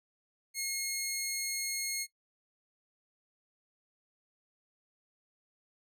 10% pulse tone, 2160 Hz, C#7, 45 cents flat, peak -24 dBFS, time 0.54-2.07 s, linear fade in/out 50 ms, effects noise-tail reverb RT60 0.1 s tail -18 dB re dry

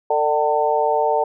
harmonic tone with a mistuned harmonic, 149.5 Hz, D3, 31 cents sharp, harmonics 3 / 4 / 5 / 6, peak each -21 / -21 / -21 / -21 dBFS, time 0.1-1.24 s, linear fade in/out 5 ms, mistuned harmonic 5, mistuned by +30 cents, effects none

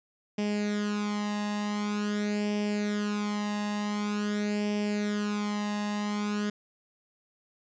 sawtooth tone with flanger, 207.7 Hz, G#3, in tune, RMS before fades -30 dBFS, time 0.38-6.5 s, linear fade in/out 5 ms, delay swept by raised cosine 0.37 to 1.09 ms, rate 0.46 Hz, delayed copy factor +0.7, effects resampled to 16000 Hz

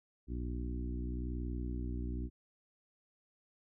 harmonic tone with a mistuned harmonic, 61 Hz, B1, 21 cents flat, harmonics 1 / 2 / 3 / 4 / 5 / 6, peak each -37 / -45 / -49 / -45 / -46 / -51 dBFS, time 0.27-2.3 s, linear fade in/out 50 ms, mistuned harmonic 1, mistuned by +20 cents, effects none

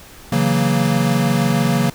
square chord, F# dominant seventh, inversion second, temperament equal, 138.59 / 164.81 / 185 / 233.1 Hz, C#3 / E3 / F#3 / A#3, 0 / 0 / 0 / 0 cents, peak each -20 / -22 / -21 / -20 dBFS, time 0.32-1.9 s, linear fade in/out 5 ms, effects pink hiss -41 dBFS RMS until 1.94 s

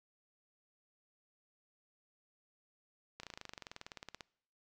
slowing click train, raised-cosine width 0.2 ms, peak -28 dBFS, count 23, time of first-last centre 3.2-4.208 s, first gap 33 ms, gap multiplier 1.03, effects noise-tail reverb RT60 0.7 s tail -24 dB re dry

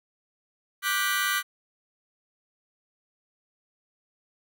sawtooth chord, G major seventh, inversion second, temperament just, 1176 / 1470 / 1568 / 1960 Hz, D6 / F#6 / G6 / B6, +2 / -12 / 0 / -14 cents, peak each -26 dBFS, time 0.82-1.43 s, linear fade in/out 50 ms, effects none

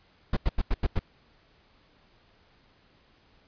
brown noise bursts, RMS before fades -23 dBFS, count 6, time 0.33-0.992 s, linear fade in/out 5 ms, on 37 ms, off 88 ms, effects pink hiss -62 dBFS RMS until 3.47 s + resampled to 11025 Hz

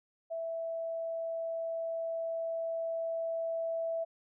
sine tone with level ramp, 659.3 Hz, E5, in tune, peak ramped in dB -34 to -31 dBFS, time 0.3-4.05 s, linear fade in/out 20 ms, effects none

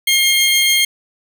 sawtooth tone pair together, 2141 / 3208 Hz, C7 / G7, +39 / +39 cents, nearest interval perfect fifth, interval 700 cents, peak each -11 dBFS, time 0.07-0.85 s, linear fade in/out 5 ms, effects none

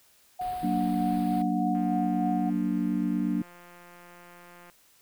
sine tone with tremolo, 730 Hz, F#5, 24 cents flat, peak -28 dBFS, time 0.39-2.5 s, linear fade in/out 10 ms, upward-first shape sine, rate 3.3 Hz, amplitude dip 40%
pink band-stop noise, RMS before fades -46 dBFS, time 0.41-1.42 s, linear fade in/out 2 ms, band 4900 to 8300 Hz, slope 96 dB/octave
sine chord, Gb augmented, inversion none, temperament equal, 185 / 233.1 / 293.7 Hz, Gb3 / Bb3 / D4, 0 / 0 / 0 cents, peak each -29 dBFS, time 0.63-3.42 s, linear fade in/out 5 ms
click train, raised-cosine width 0.5 ms, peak -36 dBFS, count 517, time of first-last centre 1.75-4.699 s, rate 175 Hz
effects white hiss -61 dBFS RMS until 5.01 s

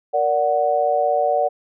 sine chord, Bb augmented, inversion none, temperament equal with one note detuned, 466.2 / 582.3 / 740 Hz, Bb4 / D5 / F#5, 0 / -15 / 0 cents, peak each -24 / -19 / -19 dBFS, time 0.13-1.49 s, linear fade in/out 20 ms, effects none

